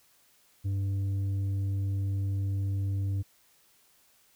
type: tone with tanh clipping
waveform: sine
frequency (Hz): 98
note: G2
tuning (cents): 0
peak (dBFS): -28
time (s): 0.64-3.23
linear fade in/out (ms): 20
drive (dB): 5
effects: white hiss -64 dBFS RMS until 4.35 s